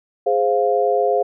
sine chord, F minor, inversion first, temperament equal, 415.3 / 523.3 / 698.5 Hz, Ab4 / C5 / F5, 0 / 0 / 0 cents, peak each -19 dBFS, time 0.26-1.23 s, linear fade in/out 10 ms, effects none

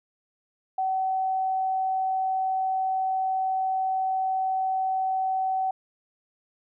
sine tone, 759 Hz, F#5, 44 cents sharp, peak -23 dBFS, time 0.78-5.71 s, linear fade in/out 5 ms, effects none

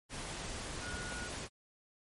sine tone in noise, 1448 Hz, F#6, 38 cents flat, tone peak -44 dBFS, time 0.8-1.3 s, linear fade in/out 50 ms, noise pink, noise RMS -42 dBFS, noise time 0.09-1.49 s, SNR -5 dB, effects MP3 48 kbps

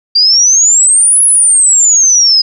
sine exponential two-way sweep, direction up then down, 4699 to 10570 to 4972 Hz, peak -4 dBFS, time 0.15-2.42 s, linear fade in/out 10 ms, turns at 1.23 s, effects none

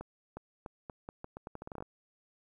accelerating click train, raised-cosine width 1 ms, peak -28 dBFS, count 16, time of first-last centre 0.01-1.824 s, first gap 360 ms, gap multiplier 0.81, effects 11-bit

